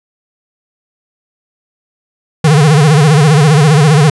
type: tone with vibrato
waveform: square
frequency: 150 Hz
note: D3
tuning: 37 cents sharp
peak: -5 dBFS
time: 2.44-4.1 s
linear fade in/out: 5 ms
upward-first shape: sine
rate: 15 Hz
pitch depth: 140 cents each way
effects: resampled to 24000 Hz